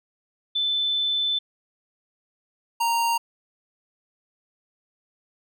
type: tone pair in turn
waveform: sine / square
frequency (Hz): 3520 / 928.8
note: A7 / A#5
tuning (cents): 0 / -7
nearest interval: octave + major seventh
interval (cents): 2307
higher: first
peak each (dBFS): -21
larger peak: neither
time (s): 0.55-1.39 / 2.8-3.18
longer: first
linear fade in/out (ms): 10
effects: none